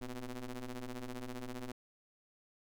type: ring-modulated tone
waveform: sawtooth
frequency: 123.47 Hz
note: B2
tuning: in tune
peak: -34 dBFS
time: 0.01-1.72 s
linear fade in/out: 5 ms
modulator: 131 Hz
effects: none